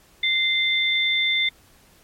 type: tone pair together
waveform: sine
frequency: 2078 / 3555 Hz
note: C7 / A7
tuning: -12 / +17 cents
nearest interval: major sixth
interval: 929 cents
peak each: -21 dBFS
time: 0.23-1.49 s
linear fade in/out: 5 ms
effects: pink hiss -55 dBFS RMS until 2.03 s + MP3 64 kbps